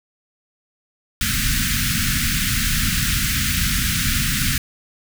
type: band-stop noise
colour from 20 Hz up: pink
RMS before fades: -20 dBFS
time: 1.21-4.58 s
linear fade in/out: 2 ms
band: 250 to 1400 Hz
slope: 48 dB/octave
effects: none